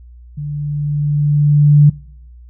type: tone with level ramp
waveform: sine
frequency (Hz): 146.83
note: D3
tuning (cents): 0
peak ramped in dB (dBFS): -21 to -3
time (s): 0.37-1.9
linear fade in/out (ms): 10
effects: noise-tail reverb RT60 0.7 s tail -24 dB re dry + added 60 Hz sine -36 dBFS peak until 2.49 s